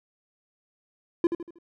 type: tone with echo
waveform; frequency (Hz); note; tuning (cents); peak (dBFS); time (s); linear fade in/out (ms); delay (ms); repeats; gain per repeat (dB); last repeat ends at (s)
triangle; 340.8; F4; -42; -15; 1.24-1.27; 2; 79; 4; -8; 1.586
effects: none